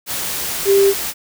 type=tone in noise; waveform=sine; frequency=395.1 Hz; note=G4; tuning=14 cents sharp; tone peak=-9 dBFS; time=0.65-0.94 s; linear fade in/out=50 ms; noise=white; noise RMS=-23 dBFS; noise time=0.06-1.14 s; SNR=+11 dB; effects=none